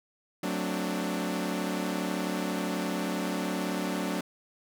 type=chord; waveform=sawtooth; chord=D dominant seventh; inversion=first; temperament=equal with one note detuned; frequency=185 / 223.6 / 261.6 / 293.7 Hz; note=F#3 / A3 / C4 / D4; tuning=0 / +28 / 0 / 0 cents; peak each=-29 / -32 / -34 / -30 dBFS; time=0.43-4.21 s; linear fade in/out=5 ms; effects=none